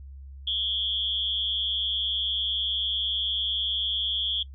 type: tone with amplitude modulation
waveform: sine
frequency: 3300 Hz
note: G#7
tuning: 12 cents flat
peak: -20 dBFS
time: 0.47-4.43 s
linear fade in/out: 5 ms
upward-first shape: sine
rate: 209 Hz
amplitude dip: 100%
effects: noise-tail reverb RT60 0.1 s tail -22 dB re dry + added 68 Hz sine -40 dBFS peak until 4.54 s